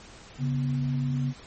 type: tone pair together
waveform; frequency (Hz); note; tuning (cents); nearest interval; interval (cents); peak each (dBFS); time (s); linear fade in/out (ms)
sine; 138.08 / 245.8; C#3 / B3; -6 / -8; minor seventh; 998; -25 / -31; 0.38-1.34; 50
effects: pink hiss -48 dBFS RMS until 1.46 s + MP3 32 kbps